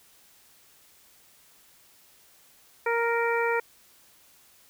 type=harmonic tone; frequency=466.2 Hz; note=A#4; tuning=in tune; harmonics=1 / 2 / 3 / 4 / 5; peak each=-26 / -29 / -31 / -32 / -33 dBFS; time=2.86-3.6 s; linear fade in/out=5 ms; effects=white hiss -58 dBFS RMS until 4.69 s